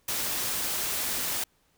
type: noise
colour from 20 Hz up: white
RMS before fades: -30 dBFS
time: 0.08-1.44 s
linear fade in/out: 5 ms
effects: pink hiss -68 dBFS RMS until 1.77 s